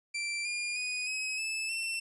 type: tone with pitch steps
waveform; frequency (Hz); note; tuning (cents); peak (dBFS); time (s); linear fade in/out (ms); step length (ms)
sawtooth; 2349 / 2414 / 2480 / 2548 / 2618 / 2691; D7 / D7 / D#7 / D#7 / E7 / E7; 0 / +47 / -6 / +41 / -13 / +35; -29; 0.14-2; 10; 310
effects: resampled to 24000 Hz